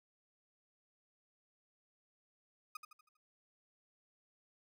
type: tone with echo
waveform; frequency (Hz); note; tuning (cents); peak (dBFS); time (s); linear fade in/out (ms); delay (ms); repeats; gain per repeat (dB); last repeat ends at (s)
35% pulse; 1244.5; D#6; 0; -40; 2.75-2.77; 5; 80; 5; -7; 3.17
effects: none